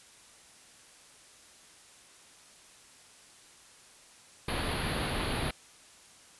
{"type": "band-stop noise", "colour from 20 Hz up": "pink", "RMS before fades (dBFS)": -32, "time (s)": [4.48, 5.51], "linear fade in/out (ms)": 5, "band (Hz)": [4600, 9900], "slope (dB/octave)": 96, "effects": ["white hiss -56 dBFS RMS until 6.39 s", "resampled to 24000 Hz"]}